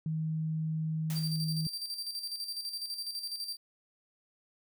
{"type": "tone", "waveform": "sine", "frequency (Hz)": 158.2, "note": "D#3", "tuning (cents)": 29, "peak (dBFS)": -30, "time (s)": [0.06, 1.67], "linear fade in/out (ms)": 2}
{"type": "noise with exponential decay", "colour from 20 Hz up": "white", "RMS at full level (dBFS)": -41, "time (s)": [1.1, 1.52], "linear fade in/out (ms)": 1, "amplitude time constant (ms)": 91}
{"type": "tone with tremolo", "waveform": "40% pulse", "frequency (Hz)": 4699, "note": "D8", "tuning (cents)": 0, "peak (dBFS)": -33, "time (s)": [1.15, 3.57], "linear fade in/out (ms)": 20, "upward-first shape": "square", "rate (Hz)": 12, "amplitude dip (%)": 55}
{"effects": []}